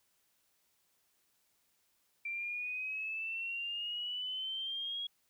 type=exponential sweep; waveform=sine; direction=up; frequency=2348 to 3322 Hz; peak=-36 dBFS; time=2.25-5.07 s; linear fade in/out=5 ms; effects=white hiss -75 dBFS RMS until 5.29 s

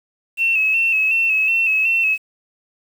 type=tone with vibrato; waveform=sine; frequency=2637 Hz; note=E7; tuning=in tune; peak=-14 dBFS; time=0.37-2.18 s; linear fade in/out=50 ms; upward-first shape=square; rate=2.7 Hz; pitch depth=41 cents each way; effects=7-bit

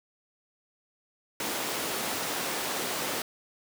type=high-pass noise; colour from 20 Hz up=pink; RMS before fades=-32 dBFS; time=1.4-3.22 s; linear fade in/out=2 ms; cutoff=280 Hz; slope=12 dB/octave; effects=none

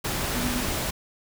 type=tone in noise; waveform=sine; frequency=246.2 Hz; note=B3; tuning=5 cents flat; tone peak=-29 dBFS; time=0.34-0.64 s; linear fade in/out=10 ms; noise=pink; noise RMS=-28 dBFS; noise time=0.04-0.91 s; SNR=-4 dB; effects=none

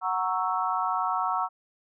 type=chord; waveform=sine; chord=F# dominant seventh; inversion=none; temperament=equal; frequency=740 / 932.3 / 1108.7 / 1318.5 Hz; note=F#5 / A#5 / C#6 / E6; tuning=0 / 0 / 0 / 0 cents; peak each=-30 dBFS; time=0.01-1.49 s; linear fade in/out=50 ms; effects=none

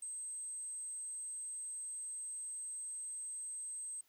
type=tone; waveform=sine; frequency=8270 Hz; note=C9; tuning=21 cents flat; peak=-39 dBFS; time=0.02-4.01 s; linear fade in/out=5 ms; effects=tanh soft clip ceiling -40 dBFS + white hiss -73 dBFS RMS until 4.08 s

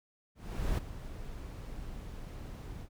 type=noise with ADSR envelope; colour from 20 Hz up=brown; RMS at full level=-30 dBFS; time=0.35-2.89 s; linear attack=430 ms; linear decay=10 ms; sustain=-13 dB; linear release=71 ms; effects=none

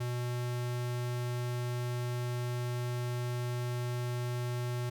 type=tone; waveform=square; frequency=122.3 Hz; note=B2; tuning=16 cents flat; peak=-33 dBFS; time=0-4.9 s; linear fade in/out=10 ms; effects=none

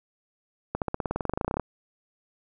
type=accelerating click train; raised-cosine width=1 ms; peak=-13 dBFS; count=20; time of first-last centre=0.75-1.597 s; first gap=68 ms; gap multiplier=0.95; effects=none

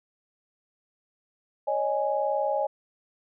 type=chord; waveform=sine; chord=C# suspended second; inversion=none; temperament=equal with one note detuned; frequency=554.4 / 614.8 / 830.6 Hz; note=C#5 / D#5 / G#5; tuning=0 / -21 / 0 cents; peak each=-28 dBFS; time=1.67-2.67 s; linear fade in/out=10 ms; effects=none

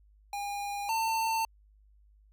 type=tone pair in turn; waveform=square; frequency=811 / 897.4 Hz; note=G#5 / A5; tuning=-41 / +34 cents; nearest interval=major second; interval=175 cents; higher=second; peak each=-34 / -28 dBFS; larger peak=second; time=0.33-0.89 / 0.89-1.45 s; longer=neither; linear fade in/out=2 ms; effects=added 51 Hz sine -58 dBFS peak until 2.32 s

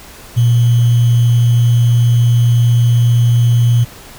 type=tone with sample-and-hold; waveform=sine; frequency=118.8 Hz; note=A#2; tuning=33 cents sharp; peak=-7 dBFS; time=0.36-3.85 s; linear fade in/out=20 ms; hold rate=3150 Hz; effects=pink hiss -36 dBFS RMS until 4.18 s

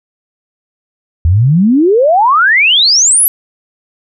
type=exponential sweep; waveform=sine; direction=up; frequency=77.78 to 12000 Hz; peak=-5 dBFS; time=1.25-3.28 s; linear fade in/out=0 ms; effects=none

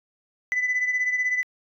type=beating tone pair; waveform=sine; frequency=1997 / 2013 Hz; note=B6 / B6; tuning=+19 / +33 cents; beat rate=16 Hz; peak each=-21 / -27 dBFS; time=0.52-1.43 s; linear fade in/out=0 ms; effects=tanh soft clip ceiling -18 dBFS

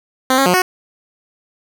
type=tone with pitch steps; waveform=10% pulse; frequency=259.9 / 271.5 / 179.5 / 367.6 Hz; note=C4 / C#4 / F3 / F#4; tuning=-11 / -36 / +48 / -11 cents; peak=-3 dBFS; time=0.3-0.62 s; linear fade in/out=2 ms; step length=80 ms; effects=none

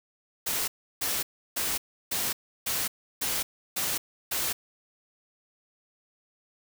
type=noise bursts; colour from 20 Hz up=white; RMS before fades=-29 dBFS; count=8; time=0.46-4.53 s; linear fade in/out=10 ms; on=220 ms; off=330 ms; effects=none

